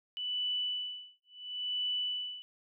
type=tone with tremolo; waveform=sine; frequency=2977 Hz; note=F#7; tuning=10 cents sharp; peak=-30 dBFS; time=0.17-2.42 s; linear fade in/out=0 ms; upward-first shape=sine; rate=0.72 Hz; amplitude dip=100%; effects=none